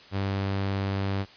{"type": "tone", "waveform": "sawtooth", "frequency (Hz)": 98, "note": "G2", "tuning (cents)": 0, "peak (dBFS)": -22, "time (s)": [0.11, 1.26], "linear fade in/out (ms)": 50, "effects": ["white hiss -50 dBFS RMS until 1.36 s", "resampled to 11025 Hz"]}